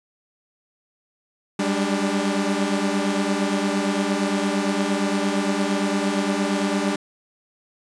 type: tone cluster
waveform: sawtooth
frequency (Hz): 193.5 / 202.2 / 293.9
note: G3 / G#3 / D4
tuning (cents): -22 / -46 / +1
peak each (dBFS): -22 / -20 / -21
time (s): 1.59-6.96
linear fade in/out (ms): 5
effects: resampled to 22050 Hz